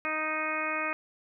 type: harmonic tone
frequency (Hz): 311.1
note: D#4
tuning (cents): 0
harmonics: 1 / 2 / 3 / 4 / 5 / 6 / 7 / 8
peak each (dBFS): -40 / -37 / -41 / -34 / -38 / -39 / -36 / -35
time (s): 0.05-0.93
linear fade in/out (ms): 0
effects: none